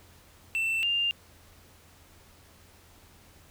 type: tone pair in turn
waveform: triangle / sine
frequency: 2676 / 2799 Hz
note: E7 / F7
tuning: +25 / +3 cents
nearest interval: minor second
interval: 78 cents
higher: second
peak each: -24 dBFS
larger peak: neither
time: 0.55-0.83 / 0.83-1.11 s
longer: neither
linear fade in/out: 0 ms
effects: added 85 Hz sine -59 dBFS peak until 3.5 s + pink hiss -57 dBFS RMS until 3.5 s